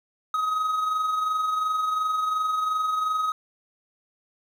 triangle tone with amplitude modulation, 1263 Hz, D#6, 26 cents sharp, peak -19 dBFS, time 0.34-3.32 s, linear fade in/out 2 ms, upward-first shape sine, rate 22.8 Hz, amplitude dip 40%, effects 9-bit

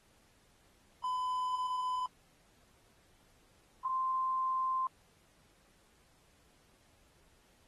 triangle / sine tone pair in turn, 1008 / 1042.9 Hz, B5 / C6, +35 / -6 cents, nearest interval minor second, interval 59 cents, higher second, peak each -30 / -30 dBFS, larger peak neither, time 1.04-2.06 / 3.85-4.87 s, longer neither, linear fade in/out 2 ms, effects pink hiss -68 dBFS RMS until 7.67 s + AAC 32 kbps

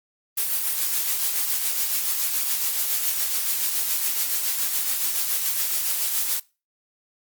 blue noise with tremolo, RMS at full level -22 dBFS, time 0.37-6.4 s, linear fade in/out 10 ms, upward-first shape triangle, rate 7.1 Hz, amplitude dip 45%, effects noise-tail reverb RT60 0.3 s tail -22 dB re dry + Opus 32 kbps

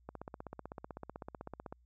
click train, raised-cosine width 1 ms, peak -29 dBFS, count 27, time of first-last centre 0.09-1.725 s, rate 15.9 Hz, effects added 60 Hz sine -64 dBFS peak until 1.85 s

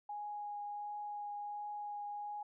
sine tone with vibrato, 827 Hz, G#5, 8 cents flat, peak -40 dBFS, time 0.09-2.43 s, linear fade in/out 5 ms, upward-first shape triangle, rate 1.4 Hz, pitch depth 10 cents each way, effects none

